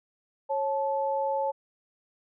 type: tone pair together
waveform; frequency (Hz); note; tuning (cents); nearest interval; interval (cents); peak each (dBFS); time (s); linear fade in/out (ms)
sine; 548.1 / 870; C#5 / A5; -20 / -20; minor sixth; 800; -28; 0.49-1.52; 20
effects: none